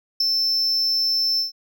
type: tone with ADSR envelope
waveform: triangle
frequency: 5320 Hz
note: E8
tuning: 15 cents sharp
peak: -13 dBFS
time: 0.2-1.52 s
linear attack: 6 ms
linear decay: 7 ms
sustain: -4 dB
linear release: 130 ms
effects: none